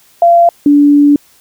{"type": "tone pair in turn", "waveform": "sine", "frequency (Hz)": [686, 289.2], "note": ["F5", "D4"], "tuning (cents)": [-31, -27], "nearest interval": "octave + minor third", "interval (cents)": 1496, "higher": "first", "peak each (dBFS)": -3, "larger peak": "neither", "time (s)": [[0.22, 0.49], [0.66, 1.16]], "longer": "second", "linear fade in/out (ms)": 2, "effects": ["white hiss -47 dBFS RMS until 1.4 s"]}